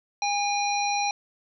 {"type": "harmonic tone", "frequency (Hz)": 814, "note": "G#5", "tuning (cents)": -35, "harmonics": [1, 3, 5, 7], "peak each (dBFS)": [-25, -30, -32, -33], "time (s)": [0.22, 1.11], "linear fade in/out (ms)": 2, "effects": []}